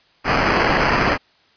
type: noise with sample-and-hold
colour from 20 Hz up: blue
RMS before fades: -17 dBFS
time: 0.24-1.18 s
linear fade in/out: 50 ms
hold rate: 3675 Hz
effects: white hiss -56 dBFS RMS until 1.56 s + resampled to 11025 Hz